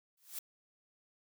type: noise with exponential growth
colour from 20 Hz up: blue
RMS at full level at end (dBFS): -38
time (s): 0.17-0.39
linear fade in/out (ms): 5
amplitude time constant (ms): 47
effects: none